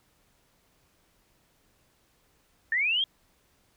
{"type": "linear sweep", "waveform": "sine", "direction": "up", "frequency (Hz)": [1760, 3297], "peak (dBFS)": -23, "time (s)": [2.72, 3.04], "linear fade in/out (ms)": 2, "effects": ["pink hiss -67 dBFS RMS until 3.76 s"]}